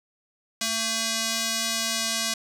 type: tone with band-pass filter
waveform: square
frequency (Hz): 225.1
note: A3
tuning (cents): +40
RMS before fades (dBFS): -27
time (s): 0.61-2.34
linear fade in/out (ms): 5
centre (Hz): 5700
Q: 1.1
effects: none